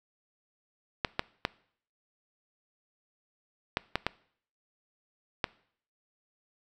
clicks, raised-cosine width 0.3 ms, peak -10 dBFS, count 7, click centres 1.048 / 1.194 / 1.451 / 3.771 / 3.956 / 4.066 / 5.442 s, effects noise-tail reverb RT60 0.6 s tail -22 dB re dry

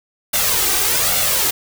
white noise with flanger, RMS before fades -17 dBFS, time 0.33-1.51 s, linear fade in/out 10 ms, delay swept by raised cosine 1.4 to 2.6 ms, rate 1.2 Hz, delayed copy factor +0.6, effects none

